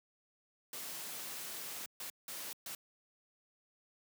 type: noise bursts at uneven times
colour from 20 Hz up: white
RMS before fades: -44 dBFS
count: 4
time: 0.73-1.86 / 2-2.1 / 2.28-2.53 / 2.66-2.75 s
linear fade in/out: 2 ms
effects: high-pass 150 Hz 12 dB/octave